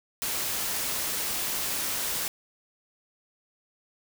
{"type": "noise", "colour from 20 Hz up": "white", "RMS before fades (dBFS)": -30, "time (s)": [0.22, 2.28], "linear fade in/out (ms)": 0, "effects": []}